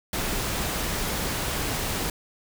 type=noise; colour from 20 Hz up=pink; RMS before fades=-28 dBFS; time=0.13-2.1 s; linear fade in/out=2 ms; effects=none